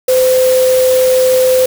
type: tone in noise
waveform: sine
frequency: 513 Hz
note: C5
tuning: 34 cents flat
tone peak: -7 dBFS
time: 0.08-1.66 s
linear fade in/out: 5 ms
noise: white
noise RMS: -21 dBFS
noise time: 0.08-1.66 s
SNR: +11 dB
effects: none